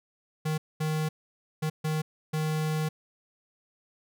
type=tone bursts at uneven times; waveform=square; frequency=155.56 Hz; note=D#3; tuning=in tune; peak=-27 dBFS; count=5; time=0.45-0.58 / 0.8-1.09 / 1.62-1.7 / 1.84-2.02 / 2.33-2.89 s; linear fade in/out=10 ms; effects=none